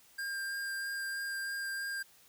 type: tone with vibrato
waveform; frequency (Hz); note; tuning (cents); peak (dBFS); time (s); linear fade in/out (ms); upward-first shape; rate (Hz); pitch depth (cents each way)
square; 1600; G6; +35; -36; 0.18-2.03; 10; sine; 3.1; 10
effects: white hiss -62 dBFS RMS until 2.28 s